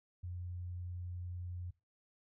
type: tone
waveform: sine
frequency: 88.9 Hz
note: F2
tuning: 31 cents sharp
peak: -40 dBFS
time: 0.23-1.71 s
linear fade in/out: 10 ms
effects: noise-tail reverb RT60 0.3 s tail -23 dB re dry